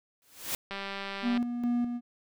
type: noise with exponential growth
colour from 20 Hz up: white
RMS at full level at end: -29 dBFS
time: 0.22-0.55 s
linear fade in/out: 1 ms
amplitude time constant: 70 ms
type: click train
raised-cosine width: 0.3 ms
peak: -21 dBFS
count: 132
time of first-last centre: 0.71-1.375 s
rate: 197 Hz
type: tone with tremolo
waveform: triangle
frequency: 240.8 Hz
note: B3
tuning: 44 cents flat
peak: -23 dBFS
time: 1.22-2.01 s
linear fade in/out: 50 ms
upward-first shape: square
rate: 2.4 Hz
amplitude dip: 50%
effects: none